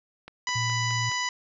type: click train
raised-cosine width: 0.3 ms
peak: -25 dBFS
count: 5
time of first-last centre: 0.28-1.117 s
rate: 4.78 Hz
type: harmonic tone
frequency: 991 Hz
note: B5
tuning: 6 cents sharp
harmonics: 1 / 2 / 3 / 4 / 5 / 6 / 7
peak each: -31 / -30 / -35 / -39 / -36 / -37 / -39 dBFS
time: 0.47-1.29 s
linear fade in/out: 2 ms
type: tone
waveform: sine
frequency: 116.54 Hz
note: A#2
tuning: in tune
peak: -28 dBFS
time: 0.55-1.1 s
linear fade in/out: 10 ms
effects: none